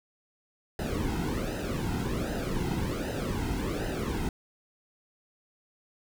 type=noise with flanger; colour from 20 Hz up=brown; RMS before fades=-31 dBFS; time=0.79-4.29 s; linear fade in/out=2 ms; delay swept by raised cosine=0.88 to 1.76 ms; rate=1.3 Hz; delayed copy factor=-0.8; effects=none

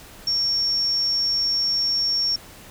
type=tone; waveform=sine; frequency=5500 Hz; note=F8; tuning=27 cents flat; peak=-19 dBFS; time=0.27-2.36 s; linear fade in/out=5 ms; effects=pink hiss -44 dBFS RMS until 2.7 s

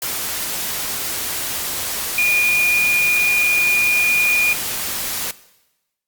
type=tone in noise; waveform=sine; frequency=2435 Hz; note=D#7; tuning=38 cents flat; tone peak=-14 dBFS; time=2.18-4.53 s; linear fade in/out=2 ms; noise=white; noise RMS=-24 dBFS; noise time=0.02-5.31 s; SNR=+7 dB; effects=noise-tail reverb RT60 1.0 s tail -18 dB re dry + Opus 48 kbps

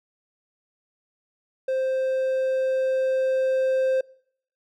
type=tone with level ramp; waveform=triangle; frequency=524 Hz; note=C5; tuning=2 cents sharp; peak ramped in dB=-20 to -17 dBFS; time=1.68-4.01 s; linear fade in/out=5 ms; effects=noise-tail reverb RT60 0.6 s tail -24 dB re dry

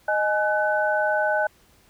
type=tone cluster; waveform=sine; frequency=618 / 839 / 1504 Hz; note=D#5 / G#5 / F#6; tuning=-12 / +17 / +28 cents; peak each=-23 / -25 / -24 dBFS; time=0.08-1.47 s; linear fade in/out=5 ms; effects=pink hiss -58 dBFS RMS until 1.89 s

